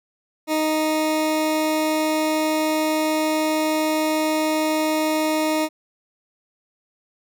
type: tone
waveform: 20% pulse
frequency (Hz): 311.1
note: D#4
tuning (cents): 0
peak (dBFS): -14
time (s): 0.47-5.69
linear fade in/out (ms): 50
effects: none